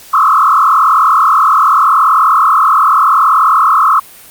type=tone with frequency modulation; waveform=sine; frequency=1200 Hz; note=D6; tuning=37 cents sharp; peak=-5 dBFS; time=0.13-4 s; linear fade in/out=10 ms; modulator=40.8 Hz; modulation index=3.5; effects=white hiss -36 dBFS RMS until 4.3 s + Opus 48 kbps